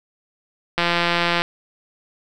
click train, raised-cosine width 0.3 ms, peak -3 dBFS, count 111, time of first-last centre 0.78-1.42 s, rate 172 Hz, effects none

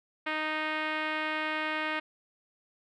5% pulse tone with low-pass filter, 310 Hz, D#4, 6 cents flat, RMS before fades -32 dBFS, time 0.26-2 s, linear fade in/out 10 ms, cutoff 2200 Hz, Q 1.3, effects none

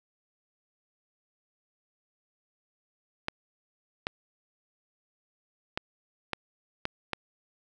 clicks, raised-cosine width 0.3 ms, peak -13 dBFS, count 6, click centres 3.284 / 4.069 / 5.775 / 6.333 / 6.854 / 7.133 s, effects none

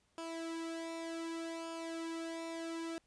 sawtooth tone with flanger, 329.6 Hz, E4, in tune, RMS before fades -42 dBFS, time 0.18-2.98 s, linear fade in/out 0 ms, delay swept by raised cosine 0.5 to 2.4 ms, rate 0.66 Hz, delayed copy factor -0.7, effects pink hiss -75 dBFS RMS until 3.06 s + resampled to 22050 Hz

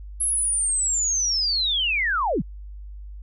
sine linear sweep, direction down, 11000 to 103.83 Hz, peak -20 dBFS, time 0.2-2.42 s, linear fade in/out 10 ms, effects added 50 Hz sine -35 dBFS peak until 3.22 s

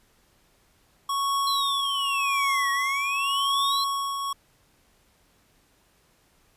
square tone with tremolo, 1108.7 Hz, C#6, in tune, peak -23 dBFS, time 1.09-4.33 s, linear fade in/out 5 ms, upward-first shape triangle, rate 0.89 Hz, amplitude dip 50%
triangle exponential two-way sweep, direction down then up, 4148 to 1884 to 4148 Hz, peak -25 dBFS, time 1.47-3.84 s, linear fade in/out 2 ms, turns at 2.71 s
effects pink hiss -63 dBFS RMS until 6.56 s + resampled to 32000 Hz

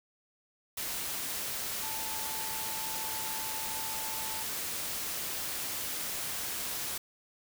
sine tone in noise, 880 Hz, A5, in tune, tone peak -42 dBFS, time 1.83-4.43 s, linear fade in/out 5 ms, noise white, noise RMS -36 dBFS, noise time 0.77-6.98 s, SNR -9 dB, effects none

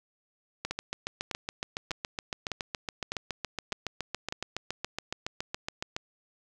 two click trains, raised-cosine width 0.2 ms, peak -15 / -15 dBFS, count 39 / 7, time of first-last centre 0.65-5.965 / 0.71-4.324 s, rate 7.15 / 1.66 Hz, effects none

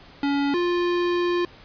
square tone pair in turn, 282.3 / 350.9 Hz, C#4 / F4, +32 / +8 cents, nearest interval major third, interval 376 cents, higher second, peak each -21 dBFS, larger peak neither, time 0.23-0.54 / 0.54-1.45 s, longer second, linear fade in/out 2 ms, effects pink hiss -48 dBFS RMS until 1.64 s + resampled to 11025 Hz

